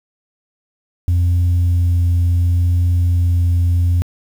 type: tone with vibrato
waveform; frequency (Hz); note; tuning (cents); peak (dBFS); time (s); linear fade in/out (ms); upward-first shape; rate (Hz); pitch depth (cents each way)
sine; 87.31; F2; 0; -9; 1.08-4.02; 0; triangle; 0.71; 10
effects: tanh soft clip ceiling -10 dBFS + 7-bit